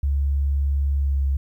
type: tone with pitch glide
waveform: sine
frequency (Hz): 70 to 68.52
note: C#2 to C#2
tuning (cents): +18 to -19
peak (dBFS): -18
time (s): 0.03-1.37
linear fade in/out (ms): 5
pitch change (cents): -37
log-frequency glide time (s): 1-1.23
effects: 10-bit